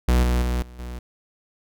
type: tone with level steps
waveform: 45% pulse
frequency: 61.1 Hz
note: B1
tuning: 18 cents flat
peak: -15 / -18 / -21 / -40 / -31 dBFS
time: 0.08-0.99 s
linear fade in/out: 5 ms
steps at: 0.23 / 0.42 / 0.62 / 0.79 s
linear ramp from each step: 2 ms
effects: none